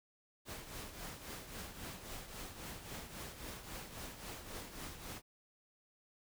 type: noise with tremolo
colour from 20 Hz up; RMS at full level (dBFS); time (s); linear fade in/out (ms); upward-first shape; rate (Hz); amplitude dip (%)
pink; -45; 0.45-5.22; 50; triangle; 3.7; 65
effects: none